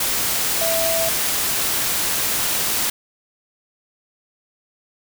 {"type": "tone in noise", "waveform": "sine", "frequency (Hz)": 659.3, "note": "E5", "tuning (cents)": 0, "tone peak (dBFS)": -21, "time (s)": [0.61, 1.09], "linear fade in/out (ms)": 5, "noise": "white", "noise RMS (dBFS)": -21, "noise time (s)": [0, 2.9], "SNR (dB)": -3, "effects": []}